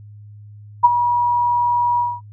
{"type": "tone with ADSR envelope", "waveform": "sine", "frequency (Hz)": 963, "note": "B5", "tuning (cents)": -44, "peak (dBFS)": -4, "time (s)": [0.83, 2.21], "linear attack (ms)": 19, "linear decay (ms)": 29, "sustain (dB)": -10, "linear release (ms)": 220, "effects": ["noise-tail reverb RT60 0.1 s tail -22 dB re dry", "added 104 Hz sine -37 dBFS peak until 2.32 s"]}